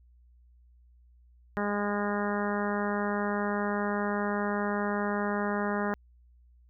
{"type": "harmonic tone", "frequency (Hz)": 205, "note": "G#3", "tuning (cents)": -22, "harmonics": [1, 2, 3, 4, 5, 6, 7, 8, 9], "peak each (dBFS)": [-31, -34, -36, -37, -38, -39, -39, -40, -41], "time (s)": [1.57, 5.94], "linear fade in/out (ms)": 0, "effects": ["added 60 Hz sine -56 dBFS peak until 6.69 s"]}